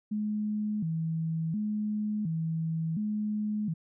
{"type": "tone with vibrato", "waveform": "sine", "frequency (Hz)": 185, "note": "F#3", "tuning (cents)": 0, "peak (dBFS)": -28, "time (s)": [0.11, 3.74], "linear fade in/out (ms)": 10, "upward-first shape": "square", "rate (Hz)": 0.7, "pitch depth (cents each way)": 230, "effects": []}